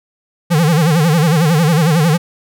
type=tone with vibrato; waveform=square; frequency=160.2 Hz; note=E3; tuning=49 cents flat; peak=-10 dBFS; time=0.5-2.18 s; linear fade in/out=20 ms; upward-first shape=sine; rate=11 Hz; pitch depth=160 cents each way; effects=none